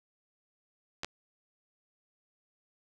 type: clicks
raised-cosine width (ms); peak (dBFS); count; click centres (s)
0.2; -18; 2; 1.034 / 1.046
effects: none